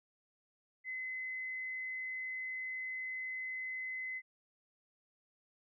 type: tone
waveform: sine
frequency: 2038 Hz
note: C7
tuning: 46 cents flat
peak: -38 dBFS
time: 0.84-4.22 s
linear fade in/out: 50 ms
effects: none